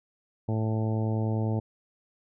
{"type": "harmonic tone", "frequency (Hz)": 110, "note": "A2", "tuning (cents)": 0, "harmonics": [1, 2, 3, 4, 5, 6, 7, 8], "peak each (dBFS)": [-26, -32, -36, -38, -40, -42, -43, -44], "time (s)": [0.48, 1.6], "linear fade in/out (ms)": 10, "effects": []}